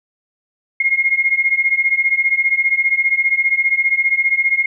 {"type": "beating tone pair", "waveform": "sine", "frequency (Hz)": [2135, 2150], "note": ["C7", "C7"], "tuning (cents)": [34, 47], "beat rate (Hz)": 15, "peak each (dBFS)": [-17, -15], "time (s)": [0.8, 4.66], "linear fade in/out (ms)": 5, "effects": []}